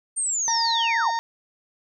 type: linear sweep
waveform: sine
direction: down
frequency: 8870 to 590 Hz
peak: -22 dBFS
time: 0.16-1.11 s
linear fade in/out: 20 ms
type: harmonic tone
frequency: 920 Hz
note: A#5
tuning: 23 cents flat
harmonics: 1 / 2 / 4 / 5 / 6 / 7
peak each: -23 / -32 / -39 / -38 / -40 / -43 dBFS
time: 0.48-1.19 s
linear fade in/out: 0 ms
effects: none